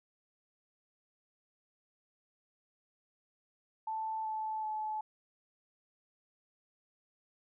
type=tone with pitch steps; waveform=sine; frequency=880 / 870.9 / 861.9 Hz; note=A5 / A5 / A5; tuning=0 / -18 / -36 cents; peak=-34 dBFS; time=3.87-5.01 s; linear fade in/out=5 ms; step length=380 ms; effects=none